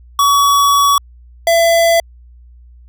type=tone pair in turn; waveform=square; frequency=1131 / 671.1 Hz; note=C#6 / E5; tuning=+34 / +31 cents; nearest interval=major sixth; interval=903 cents; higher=first; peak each=-9 dBFS; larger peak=neither; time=0.19-0.98 / 1.47-2 s; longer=first; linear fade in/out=2 ms; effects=added 60 Hz sine -38 dBFS peak until 2.88 s

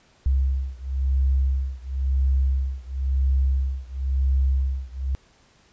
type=beating tone pair; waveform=sine; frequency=66.2 / 67.17 Hz; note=C2 / C2; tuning=+21 / +46 cents; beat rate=0.97 Hz; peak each=-22 / -23 dBFS; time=0.26-5.15 s; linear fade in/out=0 ms; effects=pink hiss -58 dBFS RMS until 5.72 s + resampled to 16000 Hz

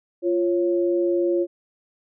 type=tone pair together; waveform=sine; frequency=347.1 / 549.7 Hz; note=F4 / C#5; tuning=-11 / -15 cents; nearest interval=minor sixth; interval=796 cents; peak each=-19 / -25 dBFS; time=0.22-1.47 s; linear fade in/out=50 ms; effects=none

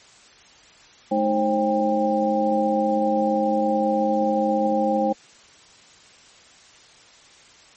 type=tone cluster; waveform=sine; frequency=213.6 / 311.8 / 533 / 794 Hz; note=G#3 / D#4 / C5 / G5; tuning=+49 / +4 / +32 / +22 cents; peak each=-24 / -26 / -22 / -23 dBFS; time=1.11-5.13 s; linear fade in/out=10 ms; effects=white hiss -50 dBFS RMS until 7.76 s + MP3 32 kbps

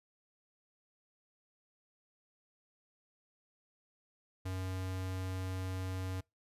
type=tone; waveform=square; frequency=93.4 Hz; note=F#2; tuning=17 cents sharp; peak=-37 dBFS; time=4.45-6.21 s; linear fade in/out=10 ms; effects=noise-tail reverb RT60 0.2 s tail -25 dB re dry + resampled to 32000 Hz

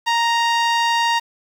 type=tone with low-pass filter; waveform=sawtooth; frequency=932.3 Hz; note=A#5; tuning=in tune; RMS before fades=-18 dBFS; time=0.06-1.2 s; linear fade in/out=20 ms; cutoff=4700 Hz; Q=1.1; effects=7-bit

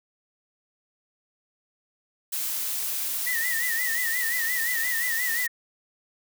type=noise; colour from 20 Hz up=blue; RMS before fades=-29 dBFS; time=2.32-5.47 s; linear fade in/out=10 ms
type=tone with vibrato; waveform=sine; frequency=1904 Hz; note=A#6; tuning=36 cents sharp; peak=-26 dBFS; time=3.26-5.48 s; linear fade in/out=10 ms; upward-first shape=sine; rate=5.7 Hz; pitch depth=94 cents each way
effects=none

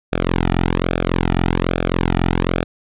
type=tone with flanger; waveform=sawtooth; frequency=43.65 Hz; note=F1; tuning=in tune; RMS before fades=-18 dBFS; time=0.12-2.64 s; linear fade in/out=10 ms; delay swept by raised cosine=1 to 1.91 ms; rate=1.2 Hz; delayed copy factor=-0.85; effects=resampled to 8000 Hz

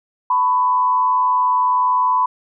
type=tone with frequency modulation; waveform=sine; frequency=1000 Hz; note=B5; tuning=21 cents sharp; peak=-13 dBFS; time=0.3-2.26 s; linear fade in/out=5 ms; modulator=99.1 Hz; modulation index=0.55; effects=none

